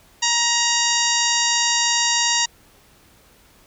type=harmonic tone with a mistuned harmonic; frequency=943 Hz; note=A#5; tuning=20 cents sharp; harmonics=1 / 2 / 3 / 4 / 5 / 6 / 7 / 8; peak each=-25 / -25 / -25 / -25 / -25 / -25 / -25 / -25 dBFS; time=0.22-2.46 s; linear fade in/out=10 ms; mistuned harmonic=8; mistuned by=-72 cents; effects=pink hiss -53 dBFS RMS until 3.66 s